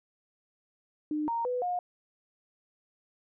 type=tone with pitch steps; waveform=sine; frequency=302.6 / 928 / 496.9 / 716 Hz; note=D#4 / A#5 / B4 / F5; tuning=-48 / -8 / +11 / +43 cents; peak=-28 dBFS; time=1.11-1.79 s; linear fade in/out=2 ms; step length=170 ms; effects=none